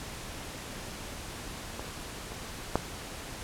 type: clicks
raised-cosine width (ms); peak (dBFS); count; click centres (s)
1; -22 / -26 / -10; 3; 1.795 / 2.32 / 2.756
effects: pink hiss -41 dBFS RMS until 3.43 s + low-pass 11000 Hz 12 dB/octave